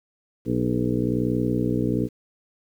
harmonic tone with a mistuned harmonic, 61.1 Hz, B1, 18 cents flat, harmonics 1 / 2 / 3 / 4 / 5 / 6 / 7 / 8, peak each -37 / -27 / -29 / -26 / -26 / -37 / -30 / -33 dBFS, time 0.45-2.09 s, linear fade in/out 50 ms, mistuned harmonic 6, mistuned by +81 cents, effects 9-bit

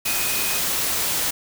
sine tone in noise, 2500 Hz, D#7, 8 cents sharp, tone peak -30 dBFS, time 0.05-0.59 s, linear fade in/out 10 ms, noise white, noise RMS -23 dBFS, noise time 0.05-1.31 s, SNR -10 dB, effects none

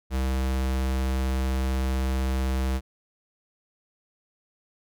square tone, 65.41 Hz, C2, in tune, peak -24 dBFS, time 0.1-2.81 s, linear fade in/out 50 ms, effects none

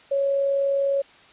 sine tone with amplitude modulation, 554.4 Hz, C#5, in tune, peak -18 dBFS, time 0.11-1.02 s, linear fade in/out 10 ms, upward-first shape sine, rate 39.9 Hz, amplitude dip 25%, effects white hiss -51 dBFS RMS until 1.32 s + resampled to 8000 Hz

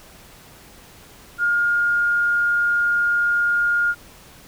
sine tone, 1418 Hz, F6, 26 cents sharp, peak -16 dBFS, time 1.38-3.95 s, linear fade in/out 50 ms, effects pink hiss -46 dBFS RMS until 4.47 s

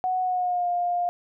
sine tone with pitch glide, 740 to 705.4 Hz, F#5 to F5, 0 to +17 cents, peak -22 dBFS, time 0.04-1.09 s, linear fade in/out 0 ms, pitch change -83 cents, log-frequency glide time 0.21-0.68 s, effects none

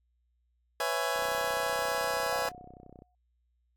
25% pulse chord, C# minor seventh, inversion third, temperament just, 498.9 / 554.4 / 665.2 / 831.5 Hz, B4 / C#5 / E5 / G#5, +17 / 0 / +16 / +2 cents, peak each -31 dBFS, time 0.8-2.49 s, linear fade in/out 2 ms
click train, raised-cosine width 2 ms, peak -36 dBFS, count 60, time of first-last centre 1.16-3.021 s, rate 31.7 Hz
sine tone with exponential decay, 723 Hz, F#5, 40 cents flat, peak -35 dBFS, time 2.32-3.15 s, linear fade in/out 2 ms, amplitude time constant 180 ms
effects added 60 Hz sine -70 dBFS peak until 3.76 s + AAC 64 kbps

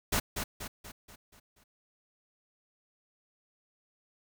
pink noise with echo, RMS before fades -28 dBFS, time 0.12-0.2 s, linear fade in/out 10 ms, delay 240 ms, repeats 6, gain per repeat -6 dB, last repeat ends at 1.64 s, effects none

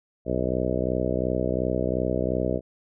harmonic tone, 62.8 Hz, B1, 30 cents sharp, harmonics 1 / 2 / 3 / 4 / 5 / 6 / 7 / 8 / 9 / 10, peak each -32 / -32 / -32 / -32 / -32 / -32 / -32 / -32 / -32 / -32 dBFS, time 0.25-2.61 s, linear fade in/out 50 ms, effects none

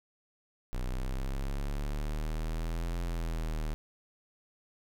square exponential two-way sweep, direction up then down, 30.77 to 43.04 to 37.83 Hz, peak -32 dBFS, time 0.73-3.74 s, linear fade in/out 0 ms, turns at 3.01 s, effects none

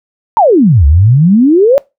sine exponential two-way sweep, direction down then up, 966 to 67.6 to 582 Hz, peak -3 dBFS, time 0.37-1.78 s, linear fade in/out 0 ms, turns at 0.86 s, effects noise-tail reverb RT60 0.2 s tail -21 dB re dry

